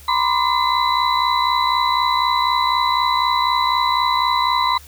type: tone cluster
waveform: sine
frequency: 965 / 1029 / 1178 / 2039 / 3956 Hz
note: B5 / C6 / D6 / C7 / B7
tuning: -40 / -29 / +5 / -45 / +2 cents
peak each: -20 / -18 / -26 / -27 / -23 dBFS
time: 0.08-4.78 s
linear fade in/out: 5 ms
effects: added 72 Hz sine -42 dBFS peak until 4.87 s + white hiss -45 dBFS RMS until 4.87 s